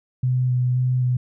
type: tone with vibrato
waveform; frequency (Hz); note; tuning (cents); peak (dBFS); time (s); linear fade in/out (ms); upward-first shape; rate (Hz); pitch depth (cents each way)
sine; 126; B2; +35; -17; 0.23-1.17; 5; square; 1.9; 12
effects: none